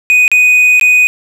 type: tone with dropouts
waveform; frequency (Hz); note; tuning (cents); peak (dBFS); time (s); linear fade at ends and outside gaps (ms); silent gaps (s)
triangle; 2489; D#7; 0; -3; 0.1-1.07; 0; 0.279-0.316 / 0.797-0.812
effects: none